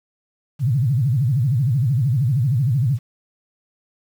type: tone with vibrato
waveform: sine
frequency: 128.7 Hz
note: C3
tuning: 28 cents flat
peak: -15 dBFS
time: 0.59-2.99 s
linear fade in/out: 50 ms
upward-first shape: sine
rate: 13 Hz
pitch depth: 270 cents each way
effects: 8-bit